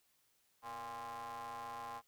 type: ring-modulated tone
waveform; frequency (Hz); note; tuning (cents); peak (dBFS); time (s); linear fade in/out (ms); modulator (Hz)
40% pulse; 114.5; A#2; -31; -40; 0.62-2.02; 50; 930
effects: white hiss -75 dBFS RMS until 2.07 s